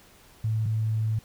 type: tone pair in turn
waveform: sine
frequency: 110 / 110 Hz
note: A2 / A2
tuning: 0 / 0 cents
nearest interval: unison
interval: 0 cents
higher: neither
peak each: -23 dBFS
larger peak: neither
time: 0.44-0.66 / 0.66-1.19 s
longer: second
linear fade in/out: 5 ms
effects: pink hiss -55 dBFS RMS until 1.24 s